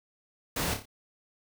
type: noise with echo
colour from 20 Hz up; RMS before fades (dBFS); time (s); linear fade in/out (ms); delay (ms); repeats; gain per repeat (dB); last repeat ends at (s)
pink; -31; 0.56-0.74; 5; 29; 4; -6; 0.856
effects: none